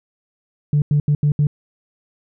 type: tone bursts at uneven times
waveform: sine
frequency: 146.83 Hz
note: D3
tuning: in tune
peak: -11 dBFS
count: 5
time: 0.73-0.82 / 0.91-1 / 1.08-1.15 / 1.23-1.32 / 1.39-1.47 s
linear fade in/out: 2 ms
effects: tanh soft clip ceiling -9 dBFS